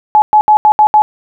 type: tone bursts at uneven times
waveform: sine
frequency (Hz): 851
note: G#5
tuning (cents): +42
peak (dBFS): -3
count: 6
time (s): 0.15-0.22 / 0.33-0.41 / 0.48-0.57 / 0.65-0.72 / 0.79-0.87 / 0.94-1.02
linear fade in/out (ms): 0
effects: none